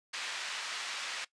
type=band-pass noise; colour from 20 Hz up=pink; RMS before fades=-39 dBFS; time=0.13-1.25 s; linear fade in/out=10 ms; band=1500 to 5200 Hz; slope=12 dB/octave; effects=noise-tail reverb RT60 0.1 s tail -18 dB re dry + resampled to 22050 Hz